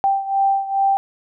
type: beating tone pair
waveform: sine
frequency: 784 / 786.4 Hz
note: G5 / G5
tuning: 0 / +5 cents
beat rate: 2.4 Hz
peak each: -17 / -21 dBFS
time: 0.04-0.97 s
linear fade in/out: 0 ms
effects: none